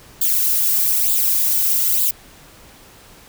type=noise with flanger; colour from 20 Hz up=violet; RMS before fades=-17 dBFS; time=0.21-2.11 s; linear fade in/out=5 ms; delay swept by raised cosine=0.25 to 2.65 ms; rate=1.1 Hz; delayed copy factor=+0.75; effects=pink hiss -45 dBFS RMS until 3.28 s